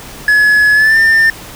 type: tone with pitch glide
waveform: triangle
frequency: 1698 to 1796.9 Hz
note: G#6 to A6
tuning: +38 to +36 cents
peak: -4 dBFS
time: 0.28-1.3 s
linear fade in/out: 2 ms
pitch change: +98 cents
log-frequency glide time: 0.74-0.98 s
effects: pink hiss -31 dBFS RMS until 1.55 s